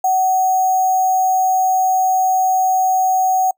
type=tone with sample-and-hold; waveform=sine; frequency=750 Hz; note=F#5; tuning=23 cents sharp; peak=-12 dBFS; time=0.04-3.51 s; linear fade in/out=5 ms; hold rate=7350 Hz; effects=noise-tail reverb RT60 0.1 s tail -26 dB re dry